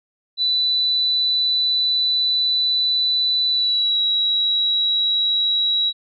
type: tone with pitch glide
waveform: sine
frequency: 3982 to 3873 Hz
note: B7 to B7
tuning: +14 to -35 cents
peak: -16 dBFS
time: 0.37-5.93 s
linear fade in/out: 50 ms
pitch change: -49 cents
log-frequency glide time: 3.5-3.99 s
effects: none